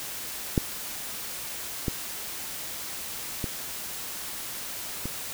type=clicks; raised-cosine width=3 ms; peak=-8 / -13 / -16 / -19 dBFS; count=4; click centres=0.578 / 1.882 / 3.442 / 5.056 s; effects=white hiss -36 dBFS RMS until 5.33 s